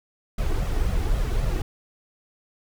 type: noise with flanger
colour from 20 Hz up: brown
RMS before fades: -23 dBFS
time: 0.38-1.62 s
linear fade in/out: 5 ms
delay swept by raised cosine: 1.5 to 2.7 ms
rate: 3.8 Hz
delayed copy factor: +0.6
effects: none